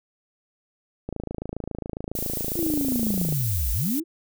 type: click train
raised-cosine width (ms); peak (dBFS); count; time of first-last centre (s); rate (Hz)
2; -17; 62; 1.09-3.324; 27.3
type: noise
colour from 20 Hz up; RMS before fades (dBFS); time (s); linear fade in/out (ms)
violet; -30; 2.15-4; 5
type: linear two-way sweep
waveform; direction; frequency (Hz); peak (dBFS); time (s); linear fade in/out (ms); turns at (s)
sine; down then up; 349.2 to 49 to 349.2; -23; 2.55-4.04; 50; 3.72
effects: none